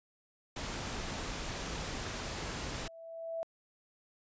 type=noise; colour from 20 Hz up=pink; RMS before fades=-39 dBFS; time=0.56-2.88 s; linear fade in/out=5 ms
type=tone with exponential growth; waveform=sine; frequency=659.3 Hz; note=E5; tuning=in tune; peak=-33 dBFS; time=2.18-3.43 s; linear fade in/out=0 ms; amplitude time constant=270 ms
effects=resampled to 16000 Hz